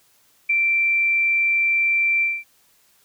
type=tone with ADSR envelope; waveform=sine; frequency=2349 Hz; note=D7; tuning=in tune; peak=-14 dBFS; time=0.49-2.44 s; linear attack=11 ms; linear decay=4 ms; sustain=-2 dB; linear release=220 ms; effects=white hiss -59 dBFS RMS until 3.04 s